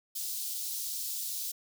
white high-pass noise, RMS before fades -36 dBFS, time 0.15-1.52 s, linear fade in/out 10 ms, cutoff 3900 Hz, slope 24 dB/octave, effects none

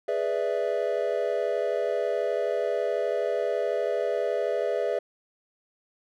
triangle chord, E dominant seventh, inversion first, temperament equal, 415.3 / 493.9 / 587.3 / 659.3 Hz, G#4 / B4 / D5 / E5, 0 / 0 / 0 / 0 cents, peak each -28 dBFS, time 0.08-4.99 s, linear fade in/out 5 ms, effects none

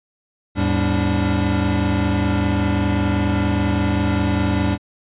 square tone cluster, 81.3 / 106.4 / 198 / 289.4 Hz, E2 / G#2 / G3 / D4, -23 / +42 / +18 / -25 cents, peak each -23 dBFS, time 0.55-4.78 s, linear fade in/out 50 ms, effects resampled to 8000 Hz

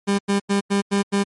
30% pulse tone bursts, 200 Hz, G3, 35 cents sharp, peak -14 dBFS, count 6, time 0.07-1.24 s, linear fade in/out 20 ms, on 120 ms, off 90 ms, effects MP3 48 kbps

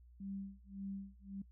sine tone with tremolo, 196 Hz, G3, in tune, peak -40 dBFS, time 0.2-1.42 s, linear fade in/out 5 ms, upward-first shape sine, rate 1.8 Hz, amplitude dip 100%, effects noise-tail reverb RT60 0.1 s tail -20 dB re dry + added 60 Hz sine -58 dBFS peak until 1.51 s

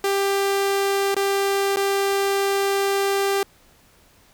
sawtooth tone with dropouts, 395.3 Hz, G4, 15 cents sharp, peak -15 dBFS, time 0.04-3.43 s, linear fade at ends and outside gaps 2 ms, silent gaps 1.145-1.165 / 1.761-1.769 s, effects pink hiss -55 dBFS RMS until 4.33 s

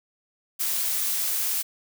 blue noise, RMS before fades -26 dBFS, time 0.59-1.63 s, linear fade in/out 20 ms, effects none

